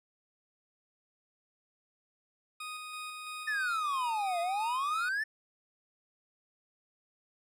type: tone with tremolo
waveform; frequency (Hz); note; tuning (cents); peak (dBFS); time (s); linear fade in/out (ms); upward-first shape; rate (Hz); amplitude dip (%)
20% pulse; 1244; D#6; -1; -34; 2.6-5.09; 5; square; 3; 25
type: exponential two-way sweep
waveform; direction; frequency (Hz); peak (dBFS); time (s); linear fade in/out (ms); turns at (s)
triangle; down then up; 1800 to 673 to 1800; -28; 3.47-5.24; 10; 4.4
effects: resampled to 32000 Hz